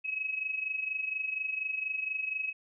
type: tone with amplitude modulation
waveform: sine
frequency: 2559 Hz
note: D#7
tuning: 48 cents sharp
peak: -28 dBFS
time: 0.04-2.53 s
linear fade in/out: 20 ms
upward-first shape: sine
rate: 24.2 Hz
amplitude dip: 70%
effects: none